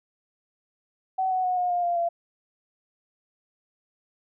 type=tone with pitch steps; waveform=sine; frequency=756 / 743.4 / 731.1 / 718.9 / 707 / 695.3 / 683.7 Hz; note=F#5 / F#5 / F#5 / F5 / F5 / F5 / F5; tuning=+37 / +8 / -21 / +50 / +21 / -8 / -37 cents; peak=-22 dBFS; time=1.18-2.09 s; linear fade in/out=10 ms; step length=130 ms; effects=none